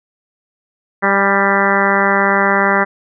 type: harmonic tone with a mistuned harmonic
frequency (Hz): 197.4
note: G3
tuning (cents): +12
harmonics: 1 / 2 / 3 / 4 / 5 / 6 / 7 / 8 / 9 / 10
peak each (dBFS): -20 / -20 / -20 / -20 / -20 / -20 / -20 / -20 / -20 / -20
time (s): 1.02-2.85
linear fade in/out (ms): 20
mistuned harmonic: 4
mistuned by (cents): +19
effects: none